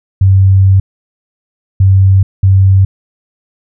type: tone bursts at uneven times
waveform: sine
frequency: 96.1 Hz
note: G2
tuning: 34 cents flat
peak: -3 dBFS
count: 3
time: 0.21-0.8 / 1.8-2.23 / 2.43-2.85 s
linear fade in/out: 5 ms
effects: none